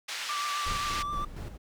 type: band-pass noise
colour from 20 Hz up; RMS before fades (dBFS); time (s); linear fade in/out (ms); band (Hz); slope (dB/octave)
pink; -36; 0.08-1.03; 10; 1700 to 5500; 12
type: tone with vibrato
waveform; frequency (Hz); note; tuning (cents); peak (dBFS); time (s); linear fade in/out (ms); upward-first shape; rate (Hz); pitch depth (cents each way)
triangle; 1171; D6; -5; -29; 0.29-1.25; 5; triangle; 7.6; 28
type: noise with tremolo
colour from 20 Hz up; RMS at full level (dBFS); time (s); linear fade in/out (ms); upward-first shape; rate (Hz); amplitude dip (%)
brown; -36; 0.65-1.58; 20; square; 4.2; 55
effects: none